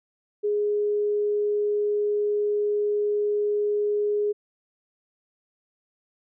sine tone, 415.3 Hz, G#4, in tune, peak -21 dBFS, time 0.43-4.33 s, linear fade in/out 20 ms, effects none

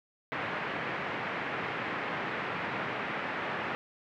white band-pass noise, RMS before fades -35 dBFS, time 0.32-3.75 s, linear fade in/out 0 ms, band 110 to 2200 Hz, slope 24 dB/octave, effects none

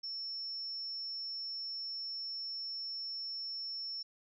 sine tone, 5400 Hz, E8, 41 cents sharp, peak -38 dBFS, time 0.03-4.03 s, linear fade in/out 10 ms, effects none

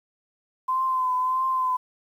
sine tone with vibrato, 1028 Hz, C6, 31 cents flat, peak -21 dBFS, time 0.68-1.77 s, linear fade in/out 10 ms, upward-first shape triangle, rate 1.6 Hz, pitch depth 38 cents each way, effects 9-bit

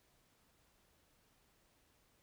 silence, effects pink hiss -73 dBFS RMS until 2.22 s

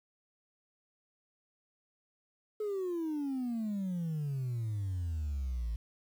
sine exponential sweep, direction down, 432.2 to 53.8 Hz, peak -30 dBFS, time 2.6-5.76 s, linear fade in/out 5 ms, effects tanh soft clip ceiling -31 dBFS + 10-bit

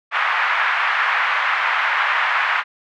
white band-pass noise, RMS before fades -19 dBFS, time 0.11-2.64 s, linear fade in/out 50 ms, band 900 to 2100 Hz, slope 24 dB/octave, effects none

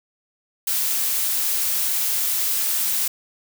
blue noise, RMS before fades -22 dBFS, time 0.67-3.08 s, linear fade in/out 5 ms, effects none

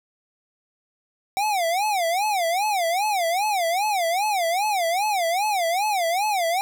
square tone with vibrato, 753 Hz, F#5, 30 cents sharp, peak -21 dBFS, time 1.37-6.61 s, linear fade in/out 0 ms, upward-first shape sine, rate 2.5 Hz, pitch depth 230 cents each way, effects none

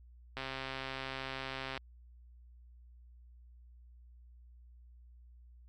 click train, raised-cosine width 0.3 ms, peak -23 dBFS, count 188, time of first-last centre 0.37-1.776 s, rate 133 Hz, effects added 60 Hz sine -54 dBFS peak until 5.68 s + MP3 96 kbps

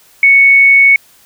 sine tone, 2217 Hz, C#7, in tune, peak -3 dBFS, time 0.23-0.96 s, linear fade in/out 2 ms, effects white hiss -46 dBFS RMS until 1.25 s

